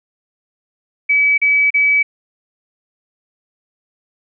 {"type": "tone bursts", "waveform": "sine", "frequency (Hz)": 2287, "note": "D7", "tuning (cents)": -47, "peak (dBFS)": -10, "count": 3, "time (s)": [1.09, 2.03], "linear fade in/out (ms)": 10, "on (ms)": 290, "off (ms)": 35, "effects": []}